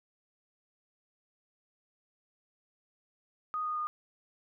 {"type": "tone with pitch steps", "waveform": "sine", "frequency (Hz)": [1242, 1232.7, 1223.5], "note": ["D#6", "D#6", "D#6"], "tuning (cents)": [-3, -17, -29], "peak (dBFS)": -31, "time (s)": [3.54, 3.87], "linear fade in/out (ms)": 0, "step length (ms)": 110, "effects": []}